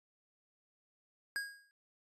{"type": "tone with exponential decay", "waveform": "square", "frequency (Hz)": 1635, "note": "G#6", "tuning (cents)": -28, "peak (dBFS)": -33, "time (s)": [1.36, 1.71], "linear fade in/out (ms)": 0, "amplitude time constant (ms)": 75, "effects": ["low-pass 12000 Hz 12 dB/octave", "AAC 64 kbps"]}